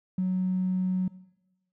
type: tone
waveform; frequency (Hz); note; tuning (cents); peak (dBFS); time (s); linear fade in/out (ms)
triangle; 185; F#3; 0; -20; 0.18-1.08; 5
effects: noise-tail reverb RT60 1.0 s tail -23 dB re dry + tanh soft clip ceiling -22 dBFS